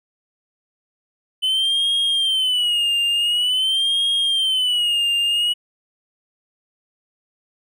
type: tone with vibrato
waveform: triangle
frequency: 3020 Hz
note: F#7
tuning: 35 cents sharp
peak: -15 dBFS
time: 1.42-5.54 s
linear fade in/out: 20 ms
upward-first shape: sine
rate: 0.47 Hz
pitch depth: 130 cents each way
effects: none